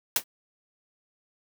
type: noise with exponential decay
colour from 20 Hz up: white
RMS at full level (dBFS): -18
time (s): 0.16-0.24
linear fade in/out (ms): 2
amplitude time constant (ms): 16
effects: high-pass 150 Hz 12 dB/octave